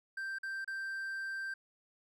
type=tone with dropouts; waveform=triangle; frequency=1570 Hz; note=G6; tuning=2 cents sharp; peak=-35 dBFS; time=0.17-1.54 s; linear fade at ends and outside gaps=5 ms; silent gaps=0.386-0.431 / 0.646-0.676 s; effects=none